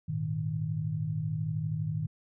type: chord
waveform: sine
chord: Ab suspended second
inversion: none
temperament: equal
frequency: 103.83 / 116.54 / 155.56 Hz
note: Ab2 / Bb2 / Eb3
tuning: 0 / 0 / 0 cents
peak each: -36 / -36 / -31 dBFS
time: 0.08-2.07 s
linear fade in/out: 10 ms
effects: none

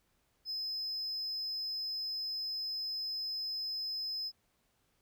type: tone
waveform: triangle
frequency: 5100 Hz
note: D#8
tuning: 42 cents sharp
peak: -34 dBFS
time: 0.45-4.32 s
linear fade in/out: 50 ms
effects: pink hiss -75 dBFS RMS until 5.01 s

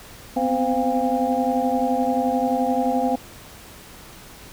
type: tone cluster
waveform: sine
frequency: 249 / 260.5 / 514 / 704 / 805 Hz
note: B3 / C4 / C5 / F5 / G5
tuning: +14 / -7 / -31 / +14 / +46 cents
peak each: -25 dBFS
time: 0.36-3.16 s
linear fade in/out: 10 ms
effects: pink hiss -43 dBFS RMS until 4.52 s

